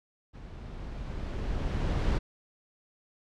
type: noise with level ramp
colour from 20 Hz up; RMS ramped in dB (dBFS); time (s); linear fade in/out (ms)
brown; -45 to -25; 0.33-2.19; 20
effects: low-pass 5000 Hz 12 dB/octave